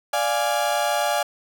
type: chord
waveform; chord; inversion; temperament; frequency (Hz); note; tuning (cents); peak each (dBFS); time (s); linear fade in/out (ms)
35% pulse; D diminished; none; equal; 587.3 / 698.5 / 830.6; D5 / F5 / Ab5; 0 / 0 / 0; -23; 0.13-1.23; 5
effects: none